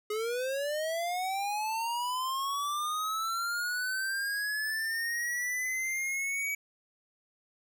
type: linear sweep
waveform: square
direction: up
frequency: 416.6 to 2280 Hz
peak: -31 dBFS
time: 0.1-6.55 s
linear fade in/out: 5 ms
effects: none